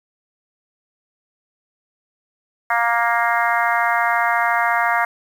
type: harmonic tone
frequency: 234.2 Hz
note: A#3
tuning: 8 cents sharp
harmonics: 3 / 4 / 5 / 6 / 7 / 8 / 9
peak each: -21 / -22 / -23 / -24 / -24 / -25 / -26 dBFS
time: 2.7-5.05 s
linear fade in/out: 5 ms
effects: 7-bit